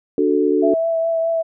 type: chord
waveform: sine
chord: D major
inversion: none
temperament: equal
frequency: 293.7 / 370 / 440 Hz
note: D4 / F#4 / A4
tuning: 0 / 0 / 0 cents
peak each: -18 dBFS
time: 0.18-0.74 s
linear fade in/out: 2 ms
type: tone with vibrato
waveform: sine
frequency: 659.3 Hz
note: E5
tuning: in tune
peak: -16 dBFS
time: 0.62-1.43 s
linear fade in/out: 20 ms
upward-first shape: triangle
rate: 4.8 Hz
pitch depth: 18 cents each way
effects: none